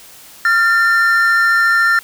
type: tone pair together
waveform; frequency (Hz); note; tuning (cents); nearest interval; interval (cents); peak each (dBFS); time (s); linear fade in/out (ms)
triangle; 1387.1 / 1793; F6 / A6; -12 / +32; major third; 444; -11; 0.45-1.99; 2
effects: white hiss -40 dBFS RMS until 2.03 s